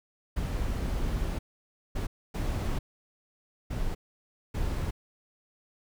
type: noise bursts at uneven times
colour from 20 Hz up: brown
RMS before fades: -30 dBFS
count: 5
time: 0.36-1.39 / 1.95-2.07 / 2.34-2.79 / 3.7-3.95 / 4.54-4.91 s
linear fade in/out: 10 ms
effects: none